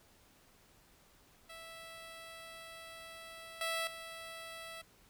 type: tone with level steps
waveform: 10% pulse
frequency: 658 Hz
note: E5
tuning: 3 cents flat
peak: -40 / -26 / -37 dBFS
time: 1.49-4.82 s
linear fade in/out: 10 ms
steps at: 3.61 / 3.87 s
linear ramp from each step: 2 ms
effects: pink hiss -65 dBFS RMS until 5.09 s